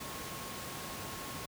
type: tone in noise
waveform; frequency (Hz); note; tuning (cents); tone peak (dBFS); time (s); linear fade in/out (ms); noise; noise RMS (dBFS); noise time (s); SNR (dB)
sine; 1086; C#6; -36; -49; 0-1.46; 10; pink; -42; 0-1.46; -10
effects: high-pass 80 Hz 12 dB/octave